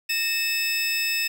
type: tone pair together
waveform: 25% pulse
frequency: 1840.6 / 2612 Hz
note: A#6 / E7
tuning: -22 / -17 cents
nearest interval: tritone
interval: 605 cents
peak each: -28 / -19 dBFS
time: 0.09-1.28 s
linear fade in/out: 10 ms
effects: none